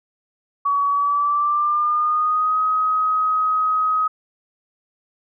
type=tone with pitch glide; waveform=sine; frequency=1132 to 1263.3 Hz; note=C#6 to D#6; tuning=+36 to +26 cents; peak=-16 dBFS; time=0.65-4.08 s; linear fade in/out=10 ms; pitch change=+190 cents; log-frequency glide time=0.88-2.6 s; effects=none